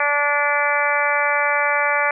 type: harmonic tone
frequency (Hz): 290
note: D4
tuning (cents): -22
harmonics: 2 / 3 / 4 / 5 / 6 / 7 / 8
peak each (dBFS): -24 / -24 / -24 / -24 / -24 / -24 / -24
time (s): 0-2.11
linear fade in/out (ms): 2
effects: none